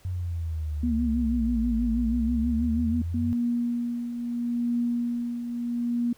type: exponential two-way sweep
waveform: sine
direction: down then up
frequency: 92.7 to 54.6 to 92.7 Hz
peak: -27 dBFS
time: 0.05-3.33 s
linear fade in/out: 0 ms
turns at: 1.81 s
type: tone with vibrato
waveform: sine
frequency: 233.1 Hz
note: A#3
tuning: in tune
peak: -23 dBFS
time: 0.83-3.02 s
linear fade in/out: 5 ms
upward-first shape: sine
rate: 6.2 Hz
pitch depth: 78 cents each way
type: tone with tremolo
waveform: sine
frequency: 238.7 Hz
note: A#3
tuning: 41 cents sharp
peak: -22 dBFS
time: 3.14-6.13 s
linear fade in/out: 5 ms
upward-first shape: triangle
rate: 0.76 Hz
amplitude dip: 60%
effects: pink hiss -58 dBFS RMS until 6.17 s